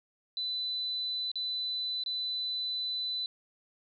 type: tone with dropouts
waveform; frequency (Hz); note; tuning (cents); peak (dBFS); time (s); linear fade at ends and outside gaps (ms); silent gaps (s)
sine; 4000; B7; +21; -31; 0.37-3.26; 1; 1.316-1.356 / 2.037-2.061
effects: none